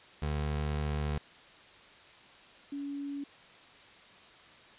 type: tone pair in turn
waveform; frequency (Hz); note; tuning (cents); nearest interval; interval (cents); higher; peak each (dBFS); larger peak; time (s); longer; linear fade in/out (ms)
25% pulse / sine; 74.5 / 282.9; D2 / C#4; +25 / +35; octave + major seventh; 2310; second; -27 / -35; first; 0.22-1.18 / 2.72-3.24; first; 5
effects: white hiss -55 dBFS RMS until 4.78 s + resampled to 8000 Hz